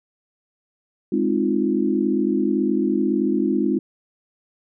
sine chord, F minor seventh, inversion first, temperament equal, 207.7 / 261.6 / 311.1 / 349.2 Hz, Ab3 / C4 / Eb4 / F4, 0 / 0 / 0 / 0 cents, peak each -23 dBFS, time 1.12-3.79 s, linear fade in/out 5 ms, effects none

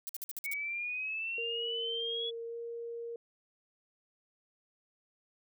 violet noise bursts, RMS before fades -39 dBFS, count 7, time 0.07-0.536 s, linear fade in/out 0 ms, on 22 ms, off 52 ms
sine exponential sweep, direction up, 2217 to 3400 Hz, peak -34 dBFS, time 0.44-2.31 s, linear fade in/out 20 ms
sine tone with pitch glide, 462.3 to 467.1 Hz, A#4 to A#4, -14 to +3 cents, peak -38 dBFS, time 1.38-3.16 s, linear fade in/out 2 ms, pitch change +17 cents, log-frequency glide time 2.46-2.56 s
effects none

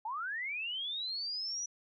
sine linear sweep, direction up, 830.6 to 5920 Hz, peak -35 dBFS, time 0.05-1.66 s, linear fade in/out 5 ms, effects none

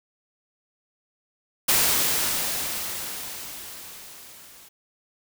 white noise with level ramp, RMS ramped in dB -19 to -49 dBFS, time 1.68-4.69 s, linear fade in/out 10 ms, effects none

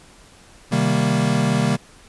square chord, C minor seventh, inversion none, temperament equal, 130.81 / 155.56 / 196 / 233.1 Hz, C3 / Eb3 / G3 / Bb3, 0 / 0 / 0 / 0 cents, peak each -23 dBFS, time 0.71-1.77 s, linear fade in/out 20 ms, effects pink hiss -48 dBFS RMS until 2.08 s + resampled to 24000 Hz

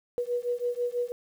sine beating tone pair, 482.6 / 488.7 Hz, B4 / B4, -40 / -18 cents, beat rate 6.1 Hz, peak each -30 dBFS, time 0.18-1.12 s, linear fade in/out 0 ms, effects 9-bit

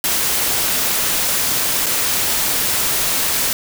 white noise with dropouts, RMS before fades -18 dBFS, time 0.04-3.53 s, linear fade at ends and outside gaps 1 ms, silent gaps 1.861-1.865 s, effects none

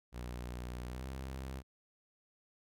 sawtooth tone with pitch glide, 60.9 to 66.03 Hz, B1 to C2, -24 to +16 cents, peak -37 dBFS, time 0.12-1.63 s, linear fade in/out 50 ms, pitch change +140 cents, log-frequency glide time 0.87-1.08 s, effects none

